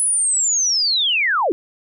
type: linear sweep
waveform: sine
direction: down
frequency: 10240 to 293.7 Hz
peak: -15 dBFS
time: 0-1.52 s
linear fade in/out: 0 ms
effects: none